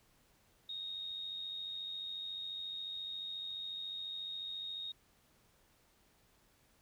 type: tone with amplitude modulation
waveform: sine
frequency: 3729 Hz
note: A#7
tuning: in tune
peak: -38 dBFS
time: 0.69-4.92 s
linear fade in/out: 5 ms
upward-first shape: sine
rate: 94.2 Hz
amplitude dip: 45%
effects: pink hiss -70 dBFS RMS until 6.81 s